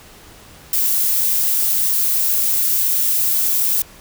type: noise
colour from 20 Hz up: violet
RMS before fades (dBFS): -17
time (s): 0.73-3.82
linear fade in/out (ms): 2
effects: pink hiss -43 dBFS RMS until 4 s